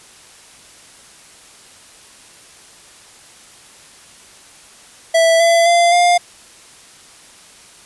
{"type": "tone with pitch steps", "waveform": "square", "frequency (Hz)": [659.3, 673.9, 688.9, 704.2], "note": ["E5", "E5", "F5", "F5"], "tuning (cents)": [0, 38, -24, 14], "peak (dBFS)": -10, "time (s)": [5.14, 6.18], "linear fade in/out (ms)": 10, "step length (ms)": 260, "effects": ["white hiss -43 dBFS RMS until 7.85 s", "resampled to 24000 Hz"]}